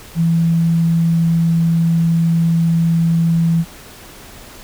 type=tone; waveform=sine; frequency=166.1 Hz; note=E3; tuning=13 cents sharp; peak=-11 dBFS; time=0.15-3.65 s; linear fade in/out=50 ms; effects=pink hiss -38 dBFS RMS until 4.63 s